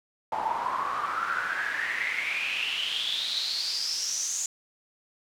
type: noise with band-pass filter sweep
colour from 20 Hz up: pink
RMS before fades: -30 dBFS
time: 0.32-4.46 s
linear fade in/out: 2 ms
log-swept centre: 840 to 6900 Hz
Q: 8.8
effects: none